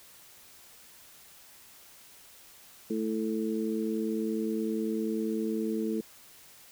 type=harmonic tone; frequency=110 Hz; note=A2; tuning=in tune; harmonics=2 / 3 / 4; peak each=-31 / -33 / -34 dBFS; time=2.9-6.01 s; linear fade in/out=5 ms; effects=white hiss -54 dBFS RMS until 6.71 s